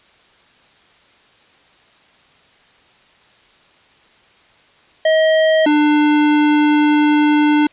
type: tone pair in turn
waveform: square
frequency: 634 / 298.3 Hz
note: D#5 / D4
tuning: +32 / +27 cents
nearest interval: octave + minor second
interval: 1305 cents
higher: first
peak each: -11 dBFS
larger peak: neither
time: 5.05-5.66 / 5.66-7.67 s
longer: second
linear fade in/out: 5 ms
effects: white hiss -51 dBFS RMS until 7.72 s + resampled to 8000 Hz